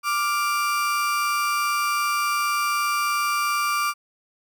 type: tone pair together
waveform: 35% pulse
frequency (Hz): 1177.3 / 1400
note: D6 / F6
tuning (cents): +4 / +4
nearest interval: minor third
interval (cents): 300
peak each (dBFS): -20 / -27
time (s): 0.03-3.94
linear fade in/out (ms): 50
effects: none